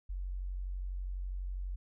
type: tone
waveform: sine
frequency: 46.07 Hz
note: F#1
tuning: 7 cents flat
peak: -35 dBFS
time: 0.09-1.76 s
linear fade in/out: 10 ms
effects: none